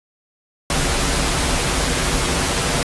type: noise with comb filter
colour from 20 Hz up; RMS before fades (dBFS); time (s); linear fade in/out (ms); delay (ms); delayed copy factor
pink; -19; 0.7-2.83; 2; 9.5; -0.55
effects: resampled to 24000 Hz